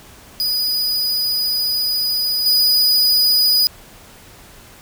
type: tone with level steps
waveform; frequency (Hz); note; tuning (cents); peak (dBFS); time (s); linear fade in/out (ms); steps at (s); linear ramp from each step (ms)
45% pulse; 4943; D#8; -12; -16 / -11; 0.4-3.67; 0; 2.46; 2
effects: pink hiss -43 dBFS RMS until 4.81 s